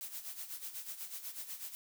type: noise with tremolo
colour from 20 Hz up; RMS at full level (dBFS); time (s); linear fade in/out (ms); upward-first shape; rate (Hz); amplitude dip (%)
blue; -42; 0.01-1.75; 0; sine; 8.1; 70
effects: none